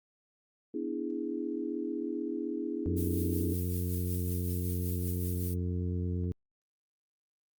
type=chord; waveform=sine; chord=E dominant seventh; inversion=second; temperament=equal; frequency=246.9 / 293.7 / 329.6 / 415.3 Hz; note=B3 / D4 / E4 / G#4; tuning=0 / 0 / 0 / 0 cents; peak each=-39 / -37 / -36 / -39 dBFS; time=0.74-3.54 s; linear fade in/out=5 ms
type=harmonic tone; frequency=89.2 Hz; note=F2; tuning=37 cents sharp; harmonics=1 / 2 / 3 / 4 / 5; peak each=-31 / -37 / -41 / -43 / -45 dBFS; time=2.86-6.32 s; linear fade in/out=0 ms
type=noise with tremolo; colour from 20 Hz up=violet; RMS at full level=-40 dBFS; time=2.96-5.55 s; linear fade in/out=20 ms; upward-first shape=triangle; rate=5.3 Hz; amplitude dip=45%
effects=Opus 48 kbps